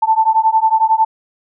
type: beating tone pair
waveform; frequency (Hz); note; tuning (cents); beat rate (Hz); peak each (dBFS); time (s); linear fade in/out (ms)
sine; 880 / 891; A5 / A5; 0 / +22; 11; -13; 0.02-1.05; 10
effects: none